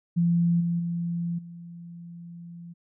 sine tone with level steps, 171 Hz, F3, 36 cents flat, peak -19 / -23 / -26 / -39 dBFS, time 0.16-2.74 s, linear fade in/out 20 ms, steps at 0.6 / 0.79 / 1.38 s, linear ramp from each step 10 ms, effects none

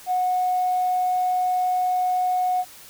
triangle tone with tanh clipping, 732 Hz, F#5, 19 cents flat, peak -19 dBFS, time 0.06-2.65 s, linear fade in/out 50 ms, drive 4 dB, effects white hiss -45 dBFS RMS until 2.89 s

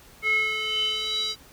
square tone with band-pass filter sweep, 433.7 Hz, A4, 25 cents flat, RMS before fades -26 dBFS, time 0.22-1.36 s, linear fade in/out 50 ms, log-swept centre 2000 to 4400 Hz, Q 8, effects pink hiss -51 dBFS RMS until 1.52 s

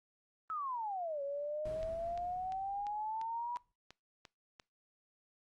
sine exponential two-way sweep, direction down then up, 1318.5 to 554.4 to 975 Hz, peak -36 dBFS, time 0.5-3.57 s, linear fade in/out 0 ms, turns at 1.22 s
brown noise with exponential decay, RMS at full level -44 dBFS, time 1.65-3.72 s, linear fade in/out 5 ms, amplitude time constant 450 ms
click train, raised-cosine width 0.2 ms, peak -34 dBFS, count 9, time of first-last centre 1.83-4.598 s, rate 2.89 Hz
effects noise-tail reverb RT60 0.3 s tail -24 dB re dry + Opus 32 kbps

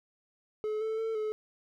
triangle tone with pitch steps, 428.7 / 440.5 / 447.2 / 429.9 Hz, A4 / A4 / A4 / A4, -45 / +2 / +28 / -40 cents, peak -28 dBFS, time 0.64-1.32 s, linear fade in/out 0 ms, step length 170 ms, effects none

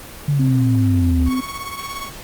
sine linear sweep, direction down, 147.5 to 69.6 Hz, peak -14 dBFS, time 0.28-1.29 s, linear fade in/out 5 ms
sine tone with pitch glide, 261.9 to 257.4 Hz, C4 to C4, +2 to -28 cents, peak -17 dBFS, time 0.39-1.41 s, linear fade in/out 10 ms, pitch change -30 cents, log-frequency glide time 0.6-1.08 s
sawtooth tone with tremolo, 1108.7 Hz, C#6, in tune, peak -21 dBFS, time 1.25-2.11 s, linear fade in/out 50 ms, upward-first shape triangle, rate 17 Hz, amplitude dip 65%
effects pink hiss -36 dBFS RMS until 2.23 s + Opus 24 kbps

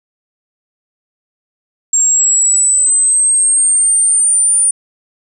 sine linear sweep, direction up, 7459 to 9330 Hz, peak -7 dBFS, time 1.93-4.71 s, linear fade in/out 5 ms, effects tanh soft clip ceiling -4 dBFS

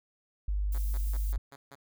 sine tone, 50.2 Hz, G1, 42 cents sharp, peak -27 dBFS, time 0.48-1.38 s, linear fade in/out 5 ms
violet noise, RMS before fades -46 dBFS, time 0.72-1.33 s, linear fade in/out 5 ms
5% pulse tone bursts, 138.8 Hz, C#3, 3 cents sharp, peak -36 dBFS, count 6, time 0.74-1.754 s, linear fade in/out 5 ms, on 44 ms, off 150 ms
effects none

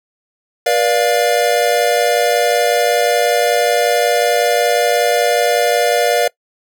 square chord, B diminished, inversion none, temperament equal with one note detuned, 482 / 587.3 / 698.5 Hz, B4 / D5 / F5, -42 / 0 / 0 cents, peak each -17 dBFS, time 0.66-6.28 s, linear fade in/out 5 ms, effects noise-tail reverb RT60 0.1 s tail -22 dB re dry

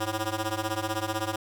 10% pulse ring-modulated tone, 218.2 Hz, A3, 14 cents flat, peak -17 dBFS, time 0-1.36 s, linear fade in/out 5 ms, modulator 117 Hz, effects none

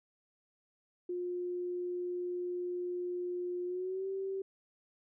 sine tone with pitch glide, 356.2 to 386.2 Hz, F4 to G4, +34 to -26 cents, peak -34 dBFS, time 1.09-4.42 s, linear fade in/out 5 ms, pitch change +140 cents, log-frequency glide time 3.66-4.07 s, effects none

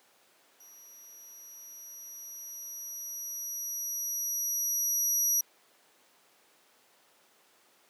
30% pulse tone with level ramp, 5800 Hz, F#8, 35 cents flat, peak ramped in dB -48 to -20 dBFS, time 0.6-5.41 s, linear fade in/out 5 ms, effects pink hiss -63 dBFS RMS until 7.89 s + high-pass 400 Hz 12 dB/octave

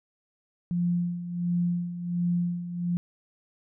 sine tone with tremolo, 174.61 Hz, F3, in tune, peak -22 dBFS, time 0.71-2.97 s, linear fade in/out 0 ms, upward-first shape sine, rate 1.4 Hz, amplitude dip 70%, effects none

